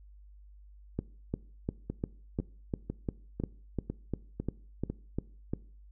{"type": "two click trains", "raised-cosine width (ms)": 3, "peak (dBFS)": [-21, -18], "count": [7, 14], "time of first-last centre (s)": [[1.9, 4.9], [0.99, 5.535]], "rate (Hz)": [2, 2.86], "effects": ["noise-tail reverb RT60 0.5 s tail -21 dB re dry", "added 50 Hz sine -51 dBFS peak until 5.91 s"]}